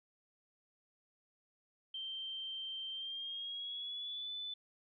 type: tone with pitch glide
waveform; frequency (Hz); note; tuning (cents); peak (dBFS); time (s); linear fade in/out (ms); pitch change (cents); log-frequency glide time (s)
sine; 3136 to 3500; G7 to A7; 0 to -10; -40; 1.94-4.54; 5; +190; 2.91-4.31
effects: none